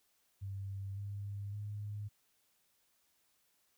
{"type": "tone with pitch steps", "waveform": "sine", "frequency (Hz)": [98, 100.81, 103.71], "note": ["G2", "G2", "G#2"], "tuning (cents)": [0, 49, -2], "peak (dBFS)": -39, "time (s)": [0.41, 2.09], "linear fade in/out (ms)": 20, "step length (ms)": 560, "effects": ["white hiss -75 dBFS RMS until 3.77 s"]}